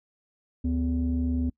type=tone pair together; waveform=sine; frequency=74.2 / 250.8 Hz; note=D2 / B3; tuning=+18 / +27 cents; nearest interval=octave + major sixth; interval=2109 cents; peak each=-25 dBFS; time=0.64-1.5 s; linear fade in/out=10 ms; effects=noise-tail reverb RT60 0.1 s tail -24 dB re dry + tanh soft clip ceiling -19 dBFS